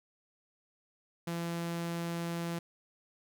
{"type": "tone", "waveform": "sawtooth", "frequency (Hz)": 169.5, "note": "E3", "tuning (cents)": 49, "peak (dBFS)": -30, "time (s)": [1.27, 2.59], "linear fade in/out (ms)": 5, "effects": []}